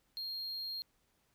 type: tone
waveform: triangle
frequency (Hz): 4230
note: C8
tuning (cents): +18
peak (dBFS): -37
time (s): 0.17-0.82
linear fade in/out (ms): 0
effects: pink hiss -75 dBFS RMS until 1.34 s